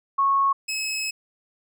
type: tone pair in turn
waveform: sine / 20% pulse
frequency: 1100 / 2576 Hz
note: C#6 / E7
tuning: -14 / -41 cents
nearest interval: octave + minor third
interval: 1473 cents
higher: second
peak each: -17 / -21 dBFS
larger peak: first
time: 0.18-0.53 / 0.68-1.11 s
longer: second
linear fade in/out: 10 ms
effects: none